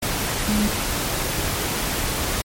sine tone in noise, 209.6 Hz, G#3, 16 cents sharp, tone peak -18 dBFS, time 0.48-0.68 s, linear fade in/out 10 ms, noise pink, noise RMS -24 dBFS, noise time 0.02-2.42 s, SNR +3 dB, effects MP3 64 kbps

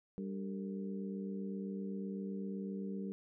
harmonic tone with a mistuned harmonic, 98 Hz, G2, in tune, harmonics 2 / 3 / 4 / 5, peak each -39 / -49 / -48 / -49 dBFS, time 0.18-3.12 s, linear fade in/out 0 ms, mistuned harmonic 5, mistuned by -110 cents, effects none

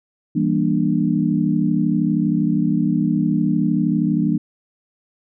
sine chord, E half-diminished seventh, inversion none, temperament just, 164.81 / 197.78 / 237.3 / 296.7 Hz, E3 / G3 / Bb3 / D4, 0 / +16 / +31 / +18 cents, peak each -21 dBFS, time 0.35-4.38 s, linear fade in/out 10 ms, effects none

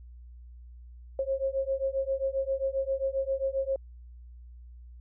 sine beating tone pair, 535 / 542.5 Hz, C5 / C#5, +38 / -37 cents, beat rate 7.5 Hz, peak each -30 dBFS, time 1.19-3.76 s, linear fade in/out 2 ms, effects added 60 Hz sine -45 dBFS peak until 5 s

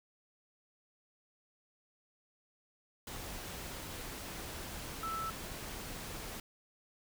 sine tone in noise, 1318.5 Hz, E6, in tune, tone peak -36 dBFS, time 5.03-5.3 s, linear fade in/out 2 ms, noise pink, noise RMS -44 dBFS, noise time 3.07-6.4 s, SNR +5 dB, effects none

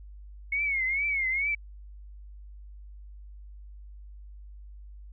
sine tone with vibrato, 2182 Hz, C#7, 28 cents flat, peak -25 dBFS, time 0.52-1.55 s, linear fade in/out 5 ms, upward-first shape triangle, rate 2.3 Hz, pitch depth 130 cents each way, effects added 50 Hz sine -43 dBFS peak until 5.12 s

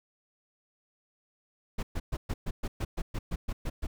brown noise bursts, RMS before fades -31 dBFS, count 13, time 1.78-3.87 s, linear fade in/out 10 ms, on 50 ms, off 120 ms, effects none

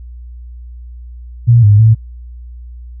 sine tone with pitch steps, 118.2 / 103.5 / 111.3 Hz, A#2 / G#2 / A2, +24 / -5 / +20 cents, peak -3 dBFS, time 1.47-1.95 s, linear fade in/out 20 ms, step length 160 ms, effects added 60 Hz sine -28 dBFS peak until 3 s

